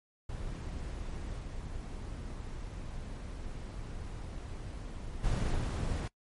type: noise with level steps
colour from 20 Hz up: brown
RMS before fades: -39 / -41 / -30 / -32 dBFS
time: 0.29-6.08 s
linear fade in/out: 5 ms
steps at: 1.38 / 5.23 / 5.55 s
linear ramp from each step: 20 ms
effects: noise-tail reverb RT60 0.1 s tail -22 dB re dry + MP3 48 kbps